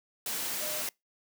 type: tone in noise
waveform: sine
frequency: 609 Hz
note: D#5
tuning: 37 cents flat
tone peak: -40 dBFS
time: 0.61-0.82 s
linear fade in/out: 2 ms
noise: white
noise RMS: -34 dBFS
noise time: 0.26-0.89 s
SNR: -9 dB
effects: noise-tail reverb RT60 0.2 s tail -26 dB re dry + high-pass 150 Hz 12 dB/octave